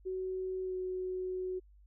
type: tone with pitch glide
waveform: sine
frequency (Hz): 373.8 to 369.5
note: F#4 to F#4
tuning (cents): +18 to -2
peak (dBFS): -34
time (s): 0.05-1.6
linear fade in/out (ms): 20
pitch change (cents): -20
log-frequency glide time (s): 0.63-0.75
effects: added 50 Hz sine -57 dBFS peak until 1.86 s